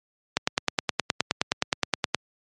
click train, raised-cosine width 0.2 ms, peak -3 dBFS, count 18, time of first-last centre 0.37-2.146 s, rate 9.57 Hz, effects high-pass 100 Hz 12 dB/octave + MP3 48 kbps

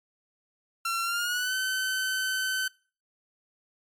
sawtooth tone with pitch glide, 1360 to 1526.5 Hz, F6 to G6, -46 to -46 cents, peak -23 dBFS, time 0.85-2.68 s, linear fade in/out 5 ms, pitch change +200 cents, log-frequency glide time 1.03-1.54 s, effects noise-tail reverb RT60 0.4 s tail -23 dB re dry + MP3 64 kbps

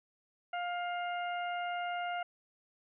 harmonic tone, 705 Hz, F5, 16 cents sharp, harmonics 1 / 2 / 3 / 4, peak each -35 / -41 / -45 / -47 dBFS, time 0.53-2.23 s, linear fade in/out 5 ms, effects none

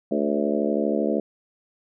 harmonic tone with a mistuned harmonic, 72.7 Hz, D2, 17 cents flat, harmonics 3 / 4 / 5 / 6 / 7 / 8 / 9, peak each -26 / -27 / -28 / -29 / -29 / -30 / -31 dBFS, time 0.11-1.2 s, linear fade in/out 5 ms, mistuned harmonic 8, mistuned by -28 cents, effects none

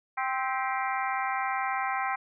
harmonic tone with a mistuned harmonic, 261.6 Hz, C4, in tune, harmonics 3 / 4 / 5 / 6 / 7 / 8 / 9, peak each -31 / -33 / -35 / -37 / -38 / -39 / -40 dBFS, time 0.17-2.16 s, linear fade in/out 10 ms, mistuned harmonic 7, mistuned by +89 cents, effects none

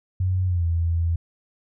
sine tone with pitch glide, 92.5 to 83.85 Hz, F#2 to E2, 0 to +30 cents, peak -19 dBFS, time 0.2-1.16 s, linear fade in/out 5 ms, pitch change -170 cents, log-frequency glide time 0.46-0.65 s, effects none

